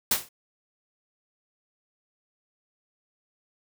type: noise with exponential decay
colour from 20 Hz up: white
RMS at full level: -18 dBFS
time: 0.11-0.29 s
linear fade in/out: 5 ms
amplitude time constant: 39 ms
effects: none